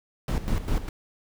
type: noise with tremolo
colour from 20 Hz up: brown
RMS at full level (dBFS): -24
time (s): 0.28-0.89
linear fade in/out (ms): 2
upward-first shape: square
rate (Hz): 5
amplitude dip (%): 70
effects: none